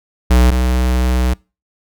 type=tone pair in turn; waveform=square; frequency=61.74 / 62.57 Hz; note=B1 / B1; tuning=0 / +23 cents; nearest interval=unison; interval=23 cents; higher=second; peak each=-8 / -13 dBFS; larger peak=first; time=0.3-0.51 / 0.51-1.34 s; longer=second; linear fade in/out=10 ms; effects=noise-tail reverb RT60 0.3 s tail -25 dB re dry